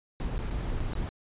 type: noise with dropouts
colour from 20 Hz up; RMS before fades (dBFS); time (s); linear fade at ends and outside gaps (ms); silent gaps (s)
brown; -31; 0.2-1.09; 0; 0.38-0.39 / 0.501-0.507 / 0.798-0.804 / 0.934-0.953
effects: resampled to 8000 Hz